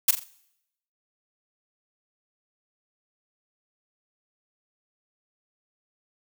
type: noise with echo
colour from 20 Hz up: blue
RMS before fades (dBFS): -17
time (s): 0.08-0.11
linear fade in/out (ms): 5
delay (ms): 43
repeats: 3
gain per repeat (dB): -9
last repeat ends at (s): 0.239
effects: noise-tail reverb RT60 0.8 s tail -21 dB re dry